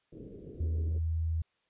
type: low-pass noise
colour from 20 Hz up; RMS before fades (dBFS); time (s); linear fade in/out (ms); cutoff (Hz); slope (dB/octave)
white; -47; 0.12-0.99; 10; 470; 48
type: tone with pitch glide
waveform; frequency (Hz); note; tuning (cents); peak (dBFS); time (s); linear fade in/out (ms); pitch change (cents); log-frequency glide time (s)
sine; 80.5 to 81.25; E2 to E2; -41 to -24; -28; 0.6-1.42; 5; +17; 0.85-0.94
effects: white hiss -75 dBFS RMS until 1.69 s + resampled to 8000 Hz